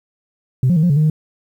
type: tone with pitch steps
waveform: sine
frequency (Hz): 128.3 / 177.3 / 156.2 / 176.4 / 141.7 / 153.5 / 154.9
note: C3 / F3 / D#3 / F3 / C#3 / D#3 / D#3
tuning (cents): -34 / +26 / +7 / +18 / +38 / -23 / -7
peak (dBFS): -9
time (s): 0.63-1.099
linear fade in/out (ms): 2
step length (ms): 67
effects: tanh soft clip ceiling -8 dBFS + 8-bit